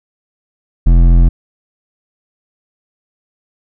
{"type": "tone with hard clipping", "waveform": "sine", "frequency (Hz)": 42.83, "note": "F1", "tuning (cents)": -33, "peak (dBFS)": -6, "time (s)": [0.86, 1.29], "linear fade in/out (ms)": 10, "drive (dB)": 11, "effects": []}